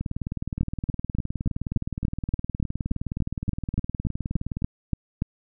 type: two click trains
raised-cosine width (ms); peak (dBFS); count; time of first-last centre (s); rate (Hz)
5; -16 / -11; 90 / 17; 0.01-4.621 / 0.61-5.221; 19.3 / 3.47
effects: none